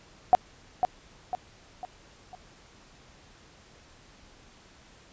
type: tone with echo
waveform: sine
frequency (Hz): 732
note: F#5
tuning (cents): -19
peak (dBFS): -12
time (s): 0.33-0.35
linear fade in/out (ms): 0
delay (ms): 500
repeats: 4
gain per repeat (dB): -7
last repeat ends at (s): 2.35
effects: pink hiss -55 dBFS RMS until 5.12 s + resampled to 16000 Hz